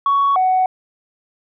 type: tone pair in turn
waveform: sine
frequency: 1117 / 745.5 Hz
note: C#6 / F#5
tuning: +13 / +13 cents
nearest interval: perfect fifth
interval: 700 cents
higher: first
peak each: -11 dBFS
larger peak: neither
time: 0.06-0.36 / 0.36-0.66 s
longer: neither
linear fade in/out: 2 ms
effects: tanh soft clip ceiling -9 dBFS